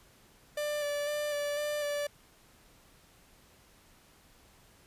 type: tone with vibrato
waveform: 45% pulse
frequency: 587.3 Hz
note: D5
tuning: in tune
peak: -31 dBFS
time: 0.57-2.07 s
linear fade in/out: 5 ms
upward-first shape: square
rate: 2 Hz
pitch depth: 17 cents each way
effects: pink hiss -61 dBFS RMS until 4.86 s + resampled to 32000 Hz